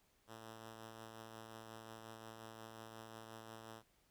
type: tone with tremolo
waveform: 5% pulse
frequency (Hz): 111.7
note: A2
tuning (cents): +27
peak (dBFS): -39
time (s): 0.27-3.83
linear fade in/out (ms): 50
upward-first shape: triangle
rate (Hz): 5.6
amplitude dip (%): 35
effects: pink hiss -75 dBFS RMS until 4.1 s